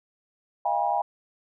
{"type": "tone cluster", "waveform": "sine", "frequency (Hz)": [628, 698, 809, 963], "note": ["D#5", "F5", "G#5", "B5"], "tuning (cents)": [16, -1, -46, -44], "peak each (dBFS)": [-32, -28, -25, -29], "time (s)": [0.65, 1.02], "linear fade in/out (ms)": 5, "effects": []}